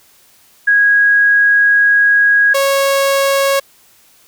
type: tone pair in turn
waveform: sine / sawtooth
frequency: 1650 / 550.6 Hz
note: G#6 / C#5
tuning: -12 / -12 cents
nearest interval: octave + perfect fifth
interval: 1900 cents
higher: first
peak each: -7 dBFS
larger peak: neither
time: 0.67-2.54 / 2.54-3.6 s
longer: first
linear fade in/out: 10 ms
effects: white hiss -49 dBFS RMS until 4.27 s